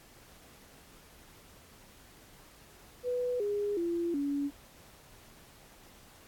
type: tone with pitch steps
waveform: sine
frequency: 493.9 / 410.5 / 341.3 / 283.7 Hz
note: B4 / G#4 / F4 / C#4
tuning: 0 / -20 / -40 / +40 cents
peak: -29 dBFS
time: 3.03-4.51 s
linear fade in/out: 50 ms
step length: 370 ms
effects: pink hiss -57 dBFS RMS until 6.27 s + AAC 64 kbps